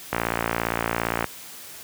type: click train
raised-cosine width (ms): 0.5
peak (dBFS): -7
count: 65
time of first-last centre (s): 0.13-1.243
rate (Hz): 57.5
effects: white hiss -41 dBFS RMS until 1.83 s + high-pass 60 Hz 12 dB/octave